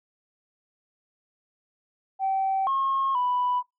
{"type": "tone with pitch steps", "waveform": "sine", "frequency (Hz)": [772, 1081, 989], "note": ["G5", "C#6", "B5"], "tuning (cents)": [-27, -44, 2], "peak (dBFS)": -21, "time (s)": [2.19, 3.63], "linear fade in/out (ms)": 50, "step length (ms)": 480, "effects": ["noise-tail reverb RT60 0.2 s tail -24 dB re dry", "tanh soft clip ceiling -18 dBFS"]}